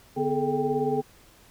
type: tone cluster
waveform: sine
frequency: 146 / 249.1 / 419.9 / 438 / 788 Hz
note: D3 / B3 / G#4 / A4 / G5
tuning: -10 / +15 / +19 / -8 / +9 cents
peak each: -34 / -30 / -27 / -29 / -30 dBFS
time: 0.16-1.02 s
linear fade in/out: 20 ms
effects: pink hiss -55 dBFS RMS until 1.5 s